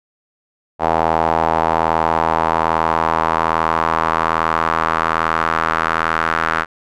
sawtooth tone with band-pass filter sweep, 81.2 Hz, E2, 26 cents flat, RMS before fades -17 dBFS, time 0.79-6.66 s, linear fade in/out 50 ms, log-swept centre 800 to 1400 Hz, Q 2.9, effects none

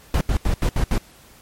brown noise bursts at uneven times, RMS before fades -18 dBFS, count 6, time 0.14-0.21 / 0.29-0.37 / 0.45-0.54 / 0.62-0.69 / 0.76-0.84 / 0.91-0.98 s, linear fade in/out 2 ms, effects pink hiss -49 dBFS RMS until 1.41 s + MP3 64 kbps

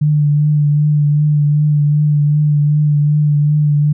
sine tone with vibrato, 148.4 Hz, D3, 18 cents sharp, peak -9 dBFS, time 0.01-3.93 s, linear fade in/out 10 ms, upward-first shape triangle, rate 2.6 Hz, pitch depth 29 cents each way, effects none

